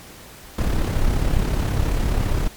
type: noise with amplitude modulation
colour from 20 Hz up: brown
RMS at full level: -17 dBFS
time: 0.58-2.48 s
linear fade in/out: 5 ms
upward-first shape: sine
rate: 34.6 Hz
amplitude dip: 50%
effects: pink hiss -42 dBFS RMS until 2.56 s + MP3 96 kbps